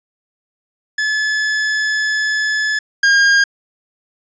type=tone pair in turn; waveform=45% pulse; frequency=1721 / 1616.9 Hz; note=A6 / G#6; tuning=-39 / -47 cents; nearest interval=minor second; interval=108 cents; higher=first; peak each=-15 / -9 dBFS; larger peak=second; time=0.98-2.79 / 3.03-3.44 s; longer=first; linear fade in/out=5 ms; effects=resampled to 16000 Hz + 8-bit